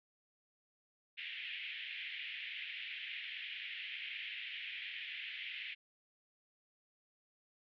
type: band-pass noise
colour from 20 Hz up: white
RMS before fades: -45 dBFS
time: 1.17-5.75 s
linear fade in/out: 20 ms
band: 1900 to 3200 Hz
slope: 48 dB/octave
effects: none